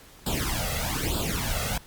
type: noise with flanger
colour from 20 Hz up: pink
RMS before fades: -28 dBFS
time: 0.26-1.78 s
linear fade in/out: 5 ms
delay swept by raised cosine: 0.24 to 1.54 ms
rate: 1.1 Hz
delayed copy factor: +0.9
effects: pink hiss -51 dBFS RMS until 1.86 s + Opus 48 kbps